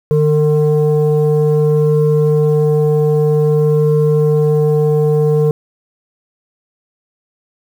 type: tone pair together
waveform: sine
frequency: 151.14 / 452.9 Hz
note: D#3 / A#4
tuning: -50 / -50 cents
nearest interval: octave + perfect fifth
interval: 1900 cents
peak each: -10 dBFS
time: 0.11-5.51 s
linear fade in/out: 0 ms
effects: tanh soft clip ceiling -6 dBFS + 7-bit